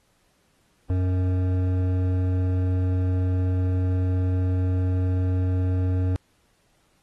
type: tone with hard clipping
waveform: triangle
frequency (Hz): 92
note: F#2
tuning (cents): -9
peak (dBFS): -22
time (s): 0.9-6.16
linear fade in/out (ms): 0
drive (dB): 15
effects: pink hiss -66 dBFS RMS until 7.02 s + AAC 32 kbps